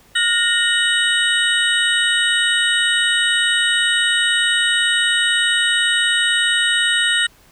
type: tone cluster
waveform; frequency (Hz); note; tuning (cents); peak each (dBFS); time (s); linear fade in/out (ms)
sine; 1428 / 1852 / 2972 / 3763 / 8410; F6 / A#6 / F#7 / A#7 / C9; +38 / -12 / +7 / +16 / +8; -22 / -18 / -20 / -21 / -25; 0.15-7.27; 10
effects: pink hiss -51 dBFS RMS until 7.51 s